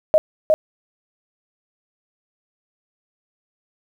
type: tone with echo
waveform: sine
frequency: 622.3 Hz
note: D#5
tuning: in tune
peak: -9 dBFS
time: 0.14-0.18 s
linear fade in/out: 0 ms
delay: 360 ms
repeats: 1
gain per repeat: -2 dB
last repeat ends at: 0.54 s
effects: 8-bit